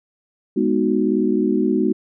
sine chord, G# minor seventh, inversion none, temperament equal, 207.7 / 246.9 / 311.1 / 370 Hz, G#3 / B3 / D#4 / F#4, 0 / 0 / 0 / 0 cents, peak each -21 dBFS, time 0.56-1.93 s, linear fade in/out 10 ms, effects none

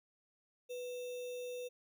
sine tone with sample-and-hold, 493.9 Hz, B4, in tune, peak -40 dBFS, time 0.69-1.69 s, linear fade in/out 20 ms, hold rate 3150 Hz, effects none

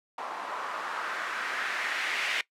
blue noise with low-pass filter sweep, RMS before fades -33 dBFS, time 0.18-2.41 s, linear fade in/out 2 ms, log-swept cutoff 940 to 2300 Hz, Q 2.2, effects noise-tail reverb RT60 0.1 s tail -20 dB re dry + high-pass 300 Hz 12 dB/octave

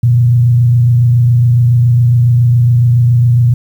sine tone with frequency modulation, 120.3 Hz, B2, 45 cents flat, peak -5 dBFS, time 0.03-3.54 s, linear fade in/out 5 ms, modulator 27.2 Hz, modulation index 0.34, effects 7-bit

